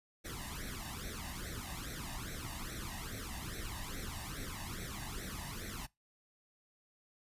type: noise with flanger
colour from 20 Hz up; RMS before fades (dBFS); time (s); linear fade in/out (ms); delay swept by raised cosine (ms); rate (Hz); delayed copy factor
pink; -43; 0.24-5.87; 20; 0.5 to 1.1; 2.4; +0.85
effects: noise-tail reverb RT60 0.2 s tail -23 dB re dry + resampled to 32000 Hz